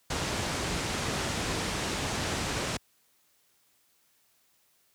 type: low-pass noise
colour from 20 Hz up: pink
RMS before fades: -31 dBFS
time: 0.1-2.77 s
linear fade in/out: 5 ms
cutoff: 8500 Hz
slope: 24 dB/octave
effects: white hiss -68 dBFS RMS until 4.94 s + high-pass 60 Hz 12 dB/octave